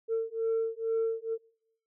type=beating tone pair; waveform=sine; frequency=450.4 / 452.6 Hz; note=A4 / A4; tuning=+40 / +49 cents; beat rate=2.2 Hz; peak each=-29 / -29 dBFS; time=0.08-1.38 s; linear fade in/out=50 ms; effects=noise-tail reverb RT60 0.7 s tail -23 dB re dry + tanh soft clip ceiling -23 dBFS